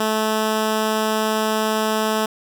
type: tone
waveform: 10% pulse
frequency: 217.5 Hz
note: A3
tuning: 20 cents flat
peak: -10 dBFS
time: 0-2.26 s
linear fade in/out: 5 ms
effects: none